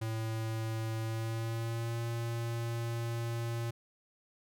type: tone with pitch glide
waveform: square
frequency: 111.7 to 116.58 Hz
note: A2 to A#2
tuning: +27 to +1 cents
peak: -34 dBFS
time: 0.01-3.71 s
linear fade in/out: 10 ms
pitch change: +74 cents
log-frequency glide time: 1.01-2.01 s
effects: none